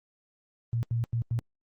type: tone bursts at uneven times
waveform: sine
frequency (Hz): 116.54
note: A#2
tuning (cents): 0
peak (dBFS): -25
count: 4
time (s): 0.73-0.83 / 0.91-1.04 / 1.13-1.22 / 1.31-1.39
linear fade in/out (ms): 0
effects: Opus 24 kbps